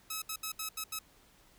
5% pulse tone bursts at uneven times, 1287 Hz, E6, 42 cents flat, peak -24 dBFS, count 6, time 0.1-0.22 / 0.29-0.36 / 0.43-0.52 / 0.59-0.69 / 0.77-0.84 / 0.92-0.99 s, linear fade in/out 5 ms, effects pink hiss -63 dBFS RMS until 1.58 s

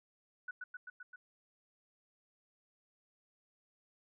sine tone with echo, 1480 Hz, F#6, in tune, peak -39 dBFS, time 0.48-0.51 s, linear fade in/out 5 ms, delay 130 ms, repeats 5, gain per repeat -2 dB, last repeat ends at 1.16 s, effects none

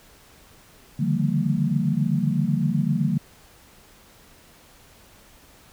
sine tone cluster, 143.7 / 151.5 / 170.8 / 194.1 / 227.6 Hz, D3 / D#3 / F3 / G3 / A#3, -37 / -46 / -38 / -17 / -41 cents, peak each -26 dBFS, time 0.99-3.18 s, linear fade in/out 10 ms, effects pink hiss -52 dBFS RMS until 5.72 s

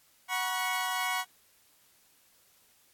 20% pulse chord, F# suspended fourth, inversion none, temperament equal with one note detuned, 740 / 965.2 / 1108.7 Hz, F#5 / B5 / C#6, 0 / -40 / 0 cents, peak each -29 dBFS, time 0.28-1.25 s, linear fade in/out 50 ms, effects white hiss -64 dBFS RMS until 2.93 s + AAC 64 kbps

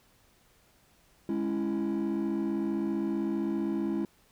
triangle chord, C# minor, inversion second, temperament just, 207.9 / 277.2 / 332.6 Hz, G#3 / C#4 / E4, +2 / 0 / +16 cents, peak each -29 / -31 / -28 dBFS, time 1.29-4.05 s, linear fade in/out 2 ms, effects tanh soft clip ceiling -22 dBFS + pink hiss -64 dBFS RMS until 4.31 s

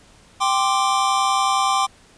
square chord, G suspended fourth, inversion none, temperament just, 784 / 1045.3 / 1176 Hz, G5 / C6 / D6, 0 / -2 / +2 cents, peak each -22 dBFS, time 0.4-1.87 s, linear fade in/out 20 ms, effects pink hiss -51 dBFS RMS until 2.17 s + resampled to 22050 Hz

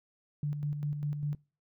sine tone with tremolo, 146.9 Hz, D3, 1 cent sharp, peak -29 dBFS, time 0.43-1.35 s, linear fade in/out 2 ms, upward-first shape square, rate 5 Hz, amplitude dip 45%, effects noise-tail reverb RT60 0.4 s tail -26 dB re dry

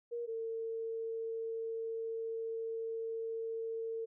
sine tone pair in turn, 472.7 / 452.4 Hz, A#4 / A4, +24 / +48 cents, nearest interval minor second, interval 76 cents, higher first, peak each -36 / -36 dBFS, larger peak neither, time 0.11-0.27 / 0.27-4.06 s, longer second, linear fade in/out 20 ms, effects none

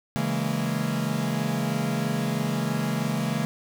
45% pulse chord, A# half-diminished seventh, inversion first, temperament equal with one note detuned, 138.59 / 164.81 / 207.7 / 230.8 Hz, C#3 / E3 / G#3 / A#3, 0 / 0 / 0 / -17 cents, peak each -30 dBFS, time 0.16-3.45 s, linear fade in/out 0 ms, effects 9-bit

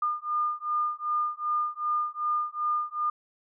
sine beating tone pair, 1210 / 1212.6 Hz, D#6 / D#6, -49 / -45 cents, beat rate 2.6 Hz, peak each -29 dBFS, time 0.02-3.1 s, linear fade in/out 5 ms, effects none

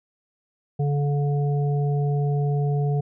harmonic tone, 143.8 Hz, D3, 36 cents flat, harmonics 1 / 3 / 5, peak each -20 / -30 / -34 dBFS, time 0.79-3.01 s, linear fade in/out 10 ms, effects none

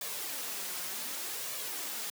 white noise with flanger, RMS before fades -38 dBFS, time 0.01-2.1 s, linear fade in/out 2 ms, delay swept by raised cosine 1.7 to 5.6 ms, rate 0.66 Hz, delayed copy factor +0.5, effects high-pass 200 Hz 12 dB/octave

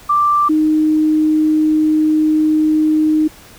sine tone pair in turn, 1177 / 309.5 Hz, D6 / D#4, +3 / -9 cents, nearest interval octave + major seventh, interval 2312 cents, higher first, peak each -10 dBFS, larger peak neither, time 0.09-0.49 / 0.49-3.28 s, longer second, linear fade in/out 10 ms, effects pink hiss -41 dBFS RMS until 3.58 s

